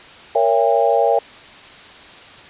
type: chord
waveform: sine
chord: A# diminished seventh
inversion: none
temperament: just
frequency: 466.2 / 559.4 / 671.3 / 805.5 Hz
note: A#4 / C#5 / E5 / G5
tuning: 0 / +16 / +31 / +47 cents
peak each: -18 dBFS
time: 0.35-1.19 s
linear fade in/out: 5 ms
effects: white hiss -40 dBFS RMS until 2.49 s + resampled to 8000 Hz